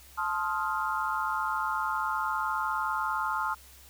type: chord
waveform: sine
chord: F dominant seventh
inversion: first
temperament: just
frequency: 873.1 / 1047.7 / 1257.2 / 1396.9 Hz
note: A5 / C6 / Eb6 / F6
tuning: -14 / +2 / +18 / 0 cents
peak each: -33 dBFS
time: 0.17-3.55 s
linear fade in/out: 20 ms
effects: added 66 Hz sine -55 dBFS peak until 3.89 s + white hiss -54 dBFS RMS until 3.89 s